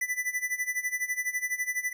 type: tone with tremolo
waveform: square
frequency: 1990 Hz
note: B6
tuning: 13 cents sharp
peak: -26 dBFS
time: 0.01-1.93 s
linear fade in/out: 5 ms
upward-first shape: sine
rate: 12 Hz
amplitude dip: 85%
effects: none